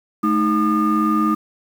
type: tone cluster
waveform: sine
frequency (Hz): 216.3 / 312.6 / 1215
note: A3 / D#4 / D#6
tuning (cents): -29 / +8 / -42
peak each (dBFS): -18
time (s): 0.23-1.35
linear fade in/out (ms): 10
effects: tanh soft clip ceiling -9 dBFS + 7-bit